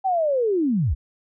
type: linear sweep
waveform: sine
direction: down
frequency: 784 to 48.61 Hz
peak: -18 dBFS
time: 0.04-0.95 s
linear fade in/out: 20 ms
effects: none